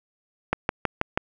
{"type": "click train", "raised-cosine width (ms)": 0.5, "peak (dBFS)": -6, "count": 5, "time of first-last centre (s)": [0.53, 1.175], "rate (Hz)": 6.2, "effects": []}